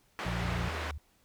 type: band-pass noise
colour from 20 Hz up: white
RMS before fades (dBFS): -38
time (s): 0.19-0.91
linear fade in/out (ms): 0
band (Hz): 240 to 1900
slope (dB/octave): 12
type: harmonic tone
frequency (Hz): 58.27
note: A#1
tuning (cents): 0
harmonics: 1 / 2 / 3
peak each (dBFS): -36 / -36 / -36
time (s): 0.25-0.69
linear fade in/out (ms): 10
type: linear sweep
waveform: sine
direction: down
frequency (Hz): 87.31 to 73.42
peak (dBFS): -37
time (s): 0.42-0.98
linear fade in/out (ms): 5
effects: pink hiss -68 dBFS RMS until 1.24 s